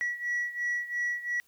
sine beating tone pair, 1934 / 1936.9 Hz, B6 / B6, -37 / -34 cents, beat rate 2.9 Hz, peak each -29 / -32 dBFS, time 0.01-1.4 s, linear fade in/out 0 ms, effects tanh soft clip ceiling -25 dBFS + white hiss -66 dBFS RMS until 1.47 s

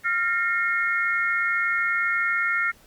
sine tone cluster, 1391 / 1825 / 2157 Hz, F6 / A#6 / C#7, -7 / -37 / -48 cents, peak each -24 / -26 / -26 dBFS, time 0.04-2.72 s, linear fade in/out 20 ms, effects pink hiss -55 dBFS RMS until 2.86 s + Opus 48 kbps

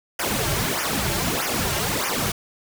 pink noise with flanger, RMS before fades -24 dBFS, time 0.19-2.32 s, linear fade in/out 5 ms, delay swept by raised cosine 0.24 to 4.14 ms, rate 1.6 Hz, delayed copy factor -1, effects none

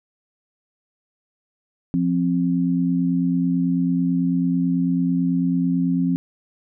sine tone pair together, 174.61 / 263.7 Hz, F3 / C4, 0 / +14 cents, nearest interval perfect fifth, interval 714 cents, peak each -20 dBFS, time 1.94-6.16 s, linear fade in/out 0 ms, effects none

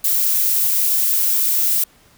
violet noise, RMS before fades -17 dBFS, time 0.04-1.84 s, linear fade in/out 5 ms, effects pink hiss -52 dBFS RMS until 2.17 s

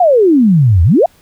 sine exponential two-way sweep, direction down then up, 755 to 78.7 to 755 Hz, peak -5 dBFS, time 0-1.06 s, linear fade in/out 5 ms, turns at 0.83 s, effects pink hiss -49 dBFS RMS until 1.21 s

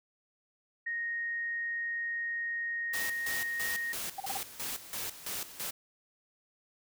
sine tone, 1864.7 Hz, A#6, in tune, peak -32 dBFS, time 0.86-3.93 s, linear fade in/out 10 ms
white noise with tremolo, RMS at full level -37 dBFS, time 2.93-5.71 s, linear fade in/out 10 ms, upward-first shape square, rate 3 Hz, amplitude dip 75%
sine tone bursts, 784 Hz, G5, in tune, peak -33 dBFS, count 4, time 4.18-4.374 s, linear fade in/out 5 ms, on 23 ms, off 34 ms
effects none

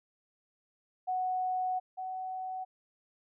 sine tone pair in turn, 740 / 748.6 Hz, F#5 / F#5, 0 / +20 cents, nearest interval unison, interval 20 cents, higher second, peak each -29 / -35 dBFS, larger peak first, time 1.07-1.8 / 1.97-2.65 s, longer first, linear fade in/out 20 ms, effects none

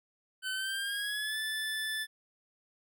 25% pulse tone with pitch glide, 1523 to 1749.5 Hz, F#6 to A6, +50 to -10 cents, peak -29 dBFS, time 0.42-2.07 s, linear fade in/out 50 ms, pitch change +240 cents, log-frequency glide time 0.53-1.38 s, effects none

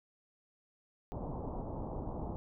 pink low-pass noise, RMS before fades -40 dBFS, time 1.12-2.36 s, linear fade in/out 0 ms, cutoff 990 Hz, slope 48 dB/octave, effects none

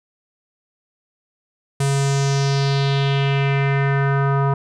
square tone with low-pass filter sweep, 138.59 Hz, C#3, in tune, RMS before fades -18 dBFS, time 1.8-4.54 s, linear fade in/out 5 ms, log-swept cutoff 9100 to 1100 Hz, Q 2.9, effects none

